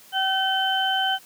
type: harmonic tone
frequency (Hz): 766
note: G5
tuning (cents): -40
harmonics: 1 / 2 / 4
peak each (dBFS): -24 / -26 / -24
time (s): 0.12-1.19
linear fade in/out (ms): 50
effects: white hiss -50 dBFS RMS until 1.25 s + high-pass 80 Hz 12 dB/octave